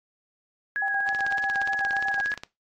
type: tone with vibrato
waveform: sine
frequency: 1661.2 Hz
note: G#6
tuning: in tune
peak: -24 dBFS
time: 0.76-2.34 s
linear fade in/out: 0 ms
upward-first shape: sine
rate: 3.3 Hz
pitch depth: 22 cents each way
type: tone with tremolo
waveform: sine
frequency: 789 Hz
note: G5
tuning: 11 cents sharp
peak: -27 dBFS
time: 0.82-2.21 s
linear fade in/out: 2 ms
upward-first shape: square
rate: 8.1 Hz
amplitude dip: 60%
type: click train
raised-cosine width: 0.2 ms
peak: -18 dBFS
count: 24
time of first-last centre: 1.09-2.435 s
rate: 17.1 Hz
effects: noise-tail reverb RT60 0.2 s tail -20 dB re dry + AAC 48 kbps